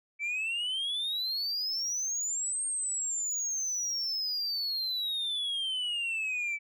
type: exponential two-way sweep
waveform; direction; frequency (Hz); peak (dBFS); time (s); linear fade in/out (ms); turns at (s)
sine; up then down; 2297 to 8620 to 2297; -27; 0.19-6.59; 50; 2.65
effects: tanh soft clip ceiling -29 dBFS